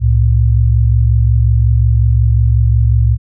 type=tone pair together; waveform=sine; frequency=67 / 112.53 Hz; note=C2 / A2; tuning=+42 / +39 cents; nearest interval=major sixth; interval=897 cents; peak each=-10 dBFS; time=0-3.18 s; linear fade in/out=50 ms; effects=none